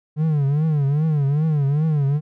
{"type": "tone with vibrato", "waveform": "triangle", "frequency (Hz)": 148.3, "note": "D3", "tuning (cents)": 17, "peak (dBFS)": -14, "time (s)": [0.16, 2.21], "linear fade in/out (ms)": 50, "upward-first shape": "triangle", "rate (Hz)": 2.5, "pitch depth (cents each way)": 160, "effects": []}